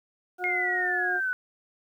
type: harmonic tone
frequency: 361.6 Hz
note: F#4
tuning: 40 cents flat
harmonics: 1 / 2 / 4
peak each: -34 / -32 / -35 dBFS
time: 0.38-1.21 s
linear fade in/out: 50 ms
type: exponential sweep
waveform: sine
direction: down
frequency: 2158 to 1480 Hz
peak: -25 dBFS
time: 0.44-1.33 s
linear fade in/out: 0 ms
effects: 10-bit